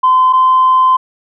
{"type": "tone pair in turn", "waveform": "sine", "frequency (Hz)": [1027, 1032.5], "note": ["C6", "C6"], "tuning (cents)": [-33, -23], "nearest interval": "unison", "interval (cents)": 10, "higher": "second", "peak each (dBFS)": -5, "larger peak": "neither", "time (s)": [[0.03, 0.33], [0.33, 0.97]], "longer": "second", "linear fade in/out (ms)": 10, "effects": ["tanh soft clip ceiling -2 dBFS"]}